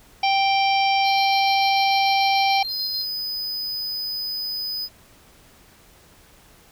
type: harmonic tone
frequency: 784 Hz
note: G5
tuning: in tune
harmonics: 1 / 3 / 4 / 5 / 6 / 7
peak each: -18 / -24 / -28 / -35 / -32 / -30 dBFS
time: 0.23-2.63 s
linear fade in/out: 5 ms
type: tone with tremolo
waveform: triangle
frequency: 4186 Hz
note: C8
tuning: in tune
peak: -25 dBFS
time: 1.03-3.07 s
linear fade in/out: 50 ms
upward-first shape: square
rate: 6.8 Hz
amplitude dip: 45%
type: tone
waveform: square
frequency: 5000 Hz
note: D#8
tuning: 8 cents sharp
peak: -26 dBFS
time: 2.68-4.89 s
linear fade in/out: 50 ms
effects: pink hiss -52 dBFS RMS until 6.71 s